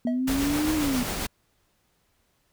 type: linear two-way sweep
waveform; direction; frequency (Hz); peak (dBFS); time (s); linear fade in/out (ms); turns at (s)
sine; up then down; 239 to 315.2 to 239; -23; 0.05-1.03; 2; 0.74
type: tone with exponential decay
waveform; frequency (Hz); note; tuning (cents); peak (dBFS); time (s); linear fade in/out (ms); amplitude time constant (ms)
triangle; 643; E5; -43; -24; 0.07-0.24; 2; 35
type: noise with tremolo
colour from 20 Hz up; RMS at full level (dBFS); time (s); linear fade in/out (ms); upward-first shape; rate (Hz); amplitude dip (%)
pink; -29; 0.27-1.27; 10; sine; 7.5; 25
effects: pink hiss -69 dBFS RMS until 2.52 s